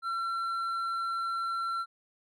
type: tone with hard clipping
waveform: sine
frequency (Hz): 1356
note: E6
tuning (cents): +49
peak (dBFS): -31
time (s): 0.02-1.86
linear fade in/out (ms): 50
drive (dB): 4
effects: none